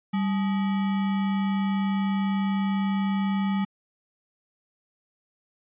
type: tone with sample-and-hold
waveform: sine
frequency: 196 Hz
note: G3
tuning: in tune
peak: -22 dBFS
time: 0.13-3.65 s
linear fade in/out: 10 ms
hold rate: 1050 Hz
effects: resampled to 8000 Hz